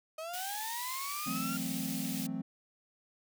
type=linear sweep; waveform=35% pulse; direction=up; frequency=622.3 to 1402 Hz; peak=-37 dBFS; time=0.18-1.57 s; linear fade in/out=5 ms
type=high-pass noise; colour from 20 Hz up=white; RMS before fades=-41 dBFS; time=0.33-2.27 s; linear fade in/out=10 ms; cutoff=2000 Hz; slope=24 dB/octave
type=chord; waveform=triangle; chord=F# half-diminished seventh; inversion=third; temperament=equal; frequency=164.81 / 185 / 220 / 261.6 Hz; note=E3 / F#3 / A3 / C4; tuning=0 / 0 / 0 / 0 cents; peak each=-40 / -39 / -38 / -36 dBFS; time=1.26-2.42 s; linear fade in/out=10 ms
effects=none